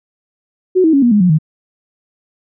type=tone with pitch steps; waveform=sine; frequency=370 / 320.2 / 277.2 / 239.9 / 207.7 / 179.73 / 155.57 Hz; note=F#4 / D#4 / C#4 / A#3 / G#3 / F3 / D#3; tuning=0 / +50 / 0 / +50 / 0 / +50 / 0 cents; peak=-7 dBFS; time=0.75-1.387 s; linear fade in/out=20 ms; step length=91 ms; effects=none